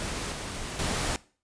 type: noise with level steps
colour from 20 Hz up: pink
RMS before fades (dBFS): -33 / -36 / -29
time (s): 0-1.16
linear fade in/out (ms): 0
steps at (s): 0.32 / 0.79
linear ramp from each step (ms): 2
effects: noise-tail reverb RT60 0.4 s tail -20 dB re dry + resampled to 22050 Hz